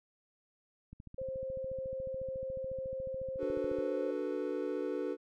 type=click train; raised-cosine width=5 ms; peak=-36 dBFS; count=41; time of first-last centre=0.93-3.787 s; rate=14 Hz
type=tone; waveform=sine; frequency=528 Hz; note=C5; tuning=16 cents sharp; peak=-36 dBFS; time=1.18-4.11 s; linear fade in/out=5 ms
type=chord; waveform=triangle; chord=B minor seventh; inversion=first; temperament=equal; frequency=293.7 / 370 / 440 / 493.9 Hz; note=D4 / F#4 / A4 / B4; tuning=0 / 0 / 0 / 0 cents; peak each=-37 dBFS; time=3.38-5.17 s; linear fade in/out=50 ms
effects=none